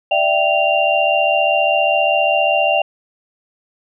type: tone cluster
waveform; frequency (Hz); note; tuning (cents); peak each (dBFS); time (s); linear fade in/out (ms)
sine; 595 / 670 / 775 / 2778; D5 / E5 / G5 / F7; +22 / +28 / -20 / -10; -18; 0.11-2.82; 5
effects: none